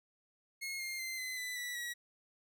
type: tone with pitch steps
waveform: sawtooth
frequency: 2161 / 2119 / 2078 / 2037 / 1997.7 / 1958.9 / 1920.8 Hz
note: C#7 / C7 / C7 / C7 / B6 / B6 / B6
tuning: -45 / +21 / -12 / -47 / +19 / -15 / -49 cents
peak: -35 dBFS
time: 0.61-1.94 s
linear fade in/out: 20 ms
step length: 190 ms
effects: none